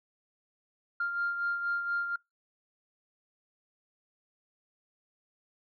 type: beating tone pair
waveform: sine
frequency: 1396.9 / 1401.1 Hz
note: F6 / F6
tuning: 0 / +5 cents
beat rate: 4.2 Hz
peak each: -29 / -38 dBFS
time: 1-2.16 s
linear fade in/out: 5 ms
effects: noise-tail reverb RT60 0.2 s tail -26 dB re dry + tanh soft clip ceiling -23 dBFS